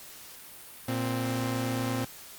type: tone pair together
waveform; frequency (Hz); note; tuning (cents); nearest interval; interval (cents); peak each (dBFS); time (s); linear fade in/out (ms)
sawtooth; 116.54 / 261.6; A#2 / C4; 0 / 0; octave + major second; 1400; -27; 0.88-2.05; 5
effects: white hiss -47 dBFS RMS until 2.38 s + Opus 48 kbps